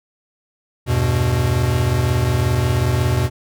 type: chord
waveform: square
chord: E minor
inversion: none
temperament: equal with one note detuned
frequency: 81.23 / 98 / 123.47 Hz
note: E2 / G2 / B2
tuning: -25 / 0 / 0 cents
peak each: -22 / -23 / -18 dBFS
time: 0.86-3.3 s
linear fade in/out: 50 ms
effects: none